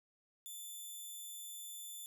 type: tone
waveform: 5% pulse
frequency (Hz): 3520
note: A7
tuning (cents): 0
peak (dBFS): -38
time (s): 0.46-2.06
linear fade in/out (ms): 0
effects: none